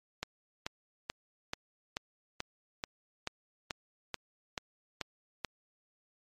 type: click train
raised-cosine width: 0.2 ms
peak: -17 dBFS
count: 13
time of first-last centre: 0.23-5.447 s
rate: 2.3 Hz
effects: MP3 64 kbps